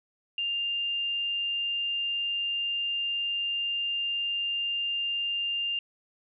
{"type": "tone", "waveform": "sine", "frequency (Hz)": 2799, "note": "F7", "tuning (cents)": 3, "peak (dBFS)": -27, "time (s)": [0.38, 5.79], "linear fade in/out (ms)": 2, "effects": []}